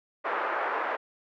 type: band-pass noise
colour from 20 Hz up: white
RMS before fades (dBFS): -30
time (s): 0.24-0.97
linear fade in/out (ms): 20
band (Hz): 420 to 1600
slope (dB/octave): 24
effects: none